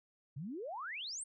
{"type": "exponential sweep", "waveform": "sine", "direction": "up", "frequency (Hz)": [125.2, 9250], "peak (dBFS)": -40, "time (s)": [0.36, 1.24], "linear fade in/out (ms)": 10, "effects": []}